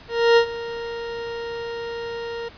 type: tone with ADSR envelope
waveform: 40% pulse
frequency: 466.2 Hz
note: A#4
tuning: in tune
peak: -10 dBFS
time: 0.08-2.49 s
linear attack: 290 ms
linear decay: 83 ms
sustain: -17 dB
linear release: 12 ms
effects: pink hiss -45 dBFS RMS until 2.57 s + resampled to 11025 Hz